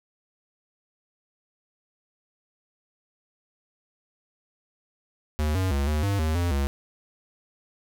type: tone with pitch steps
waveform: square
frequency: 76 / 93.8 / 69.9 / 75.8 / 99.7 / 78.6 / 87 / 69.6 Hz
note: D#2 / F#2 / C#2 / D#2 / G2 / D#2 / F2 / C#2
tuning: -40 / +24 / +15 / -45 / +30 / +18 / -6 / +8 cents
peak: -23 dBFS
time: 5.39-6.67 s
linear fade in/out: 0 ms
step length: 160 ms
effects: none